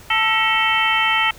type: harmonic tone with a mistuned harmonic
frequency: 442.1 Hz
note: A4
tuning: 8 cents sharp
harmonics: 2 / 3 / 4 / 5 / 6 / 7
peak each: -22 / -22 / -22 / -22 / -22 / -22 dBFS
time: 0.1-1.31 s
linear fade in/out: 5 ms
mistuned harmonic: 4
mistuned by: +130 cents
effects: pink hiss -43 dBFS RMS until 1.38 s